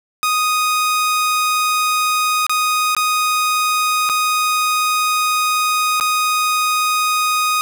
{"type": "tone with dropouts", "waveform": "sawtooth", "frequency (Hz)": 1244.5, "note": "D#6", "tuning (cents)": 0, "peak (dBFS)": -11, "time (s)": [0.23, 7.61], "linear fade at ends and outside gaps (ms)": 0, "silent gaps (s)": [[2.466, 2.495], [2.949, 2.966], [4.091, 4.097], [5.999, 6.009]], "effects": []}